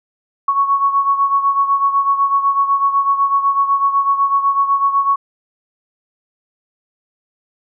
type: beating tone pair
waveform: sine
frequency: 1108.7 / 1116.7 Hz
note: C#6 / C#6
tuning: 0 / +12 cents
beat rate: 8 Hz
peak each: -13 / -19 dBFS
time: 0.48-5.16 s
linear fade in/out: 5 ms
effects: none